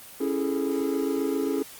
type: chord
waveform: triangle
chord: A major seventh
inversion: first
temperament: just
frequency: 275 / 330 / 412.5 / 440 Hz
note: C#4 / E4 / G#4 / A4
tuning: -14 / +2 / -12 / 0 cents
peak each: -26 / -29 / -27 / -30 dBFS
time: 0.2-1.63 s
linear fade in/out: 10 ms
effects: white hiss -45 dBFS RMS until 1.79 s + Opus 24 kbps